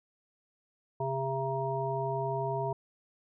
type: harmonic tone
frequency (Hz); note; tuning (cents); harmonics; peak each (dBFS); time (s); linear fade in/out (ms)
134.3; C3; +46; 1 / 3 / 5 / 7; -35 / -35 / -35 / -35; 1-2.73; 5
effects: none